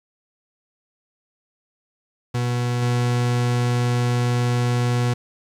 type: tone with level steps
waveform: 40% pulse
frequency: 121.8 Hz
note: B2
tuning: 24 cents flat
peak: -19 / -17 dBFS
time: 2.34-5.14 s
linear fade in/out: 10 ms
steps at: 2.82 s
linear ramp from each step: 2 ms
effects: low-pass 9000 Hz 12 dB/octave + 8-bit